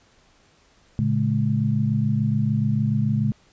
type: tone cluster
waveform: sine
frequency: 114.5 / 141.4 / 211.3 Hz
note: A#2 / C#3 / G#3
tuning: -31 / +35 / +30 cents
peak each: -23 dBFS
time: 0.99-3.32 s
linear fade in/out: 0 ms
effects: pink hiss -58 dBFS RMS until 3.52 s + resampled to 16000 Hz